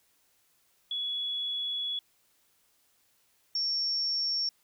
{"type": "tone pair in turn", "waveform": "sine", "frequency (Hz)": [3384, 5478], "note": ["G#7", "F8"], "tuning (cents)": [32, -34], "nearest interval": "minor sixth", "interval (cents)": 834, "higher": "second", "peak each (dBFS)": [-30, -27], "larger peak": "second", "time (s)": [[0.91, 1.99], [3.55, 4.49]], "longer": "first", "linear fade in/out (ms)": 2, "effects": ["white hiss -69 dBFS RMS until 4.63 s"]}